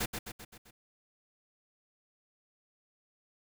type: noise with echo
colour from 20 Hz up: pink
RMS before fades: -32 dBFS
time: 0-0.06 s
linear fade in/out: 10 ms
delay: 130 ms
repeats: 5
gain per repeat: -5 dB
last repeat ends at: 0.71 s
effects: none